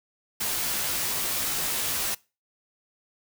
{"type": "noise with comb filter", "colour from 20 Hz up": "white", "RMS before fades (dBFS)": -28, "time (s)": [0.4, 2.15], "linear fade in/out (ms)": 10, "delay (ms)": 16, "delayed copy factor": -0.75, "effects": ["noise-tail reverb RT60 0.3 s tail -23 dB re dry"]}